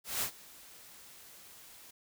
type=noise with ADSR envelope; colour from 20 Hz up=white; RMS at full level=-32 dBFS; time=0.04-1.91 s; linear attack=180 ms; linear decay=87 ms; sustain=-22 dB; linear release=8 ms; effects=none